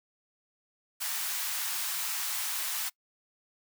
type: high-pass noise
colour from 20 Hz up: white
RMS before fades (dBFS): -33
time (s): 1-2.9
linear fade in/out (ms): 20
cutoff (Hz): 840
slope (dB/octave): 24
effects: noise-tail reverb RT60 0.1 s tail -24 dB re dry